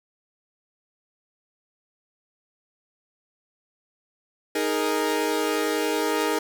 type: chord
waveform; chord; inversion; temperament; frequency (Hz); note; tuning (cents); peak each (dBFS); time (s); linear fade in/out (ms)
sawtooth; D# suspended fourth; none; equal; 311.1 / 415.3 / 466.2; D#4 / G#4 / A#4; 0 / 0 / 0; -23; 4.55-6.39; 5
effects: 9-bit